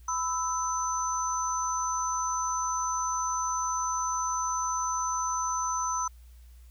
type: tone cluster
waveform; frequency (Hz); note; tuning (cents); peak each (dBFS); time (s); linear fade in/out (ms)
sine; 998 / 1314 / 6090; B5 / E6 / F#8; +18 / -6 / +49; -30 / -32 / -33; 0.08-6.08; 5
effects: added 60 Hz sine -48 dBFS peak until 6.7 s + white hiss -65 dBFS RMS until 6.7 s